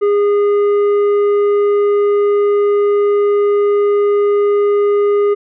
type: tone with tanh clipping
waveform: sine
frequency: 409.3 Hz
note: G#4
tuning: 25 cents flat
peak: -11 dBFS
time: 0.01-5.35 s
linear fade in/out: 20 ms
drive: 7 dB
effects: none